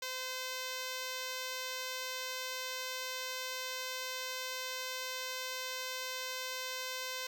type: tone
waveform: 5% pulse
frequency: 514 Hz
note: C5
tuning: 31 cents flat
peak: -26 dBFS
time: 0.02-7.27 s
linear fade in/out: 5 ms
effects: none